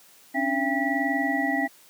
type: tone cluster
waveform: sine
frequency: 271.3 / 292.1 / 677 / 796 / 1943 Hz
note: C#4 / D4 / E5 / G5 / B6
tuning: -37 / -9 / +46 / +26 / -29 cents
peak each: -27 / -30 / -31 / -30 / -27 dBFS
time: 0.34-1.68 s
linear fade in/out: 20 ms
effects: white hiss -54 dBFS RMS until 1.89 s + high-pass 150 Hz 12 dB/octave